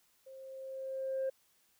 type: tone with level ramp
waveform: sine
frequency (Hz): 531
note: C5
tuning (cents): +25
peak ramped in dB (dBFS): -49 to -29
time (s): 0.26-1.3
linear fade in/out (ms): 10
effects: tanh soft clip ceiling -29 dBFS + white hiss -71 dBFS RMS until 1.79 s